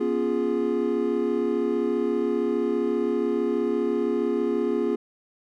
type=chord; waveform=triangle; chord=C# dominant seventh; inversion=third; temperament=equal with one note detuned; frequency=242.1 / 277.2 / 349.2 / 415.3 Hz; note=B3 / C#4 / E#4 / G#4; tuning=-34 / 0 / 0 / 0 cents; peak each=-26 / -28 / -25 / -24 dBFS; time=0-4.96 s; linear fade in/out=10 ms; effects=none